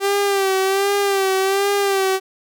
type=tone with vibrato; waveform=sawtooth; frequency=392 Hz; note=G4; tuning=in tune; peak=-12 dBFS; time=0-2.2 s; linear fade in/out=50 ms; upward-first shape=sine; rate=1.3 Hz; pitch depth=51 cents each way; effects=none